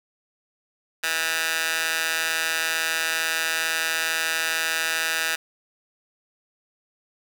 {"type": "tone with high-pass filter", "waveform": "15% pulse", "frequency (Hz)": 162.2, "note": "E3", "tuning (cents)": -28, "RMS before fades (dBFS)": -25, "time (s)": [1.03, 5.36], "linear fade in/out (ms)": 10, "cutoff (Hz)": 1700, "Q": 1.2, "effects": []}